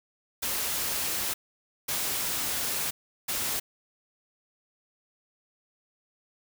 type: noise bursts at uneven times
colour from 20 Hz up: white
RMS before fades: -30 dBFS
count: 3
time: 0.42-1.34 / 1.88-2.91 / 3.28-3.6 s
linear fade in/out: 10 ms
effects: none